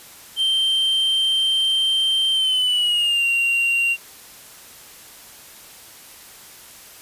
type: tone with pitch glide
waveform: triangle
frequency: 3136 to 2762 Hz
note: G7 to F7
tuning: 0 to -20 cents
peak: -15 dBFS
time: 0.36-3.97 s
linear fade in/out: 50 ms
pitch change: -220 cents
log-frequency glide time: 2.32-3.26 s
effects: white hiss -43 dBFS RMS until 7.01 s + resampled to 32000 Hz